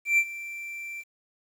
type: tone with ADSR envelope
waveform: triangle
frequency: 2349 Hz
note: D7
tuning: in tune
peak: -15 dBFS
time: 0.05-1.04 s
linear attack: 130 ms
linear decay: 60 ms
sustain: -18 dB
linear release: 43 ms
effects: 9-bit